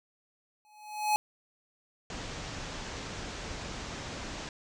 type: tone with exponential growth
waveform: square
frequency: 846 Hz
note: G#5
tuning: 32 cents sharp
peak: -22 dBFS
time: 0.65-1.16 s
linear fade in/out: 0 ms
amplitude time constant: 110 ms
type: low-pass noise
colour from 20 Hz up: pink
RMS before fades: -40 dBFS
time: 2.1-4.49 s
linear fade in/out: 2 ms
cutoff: 7300 Hz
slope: 48 dB/octave
effects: none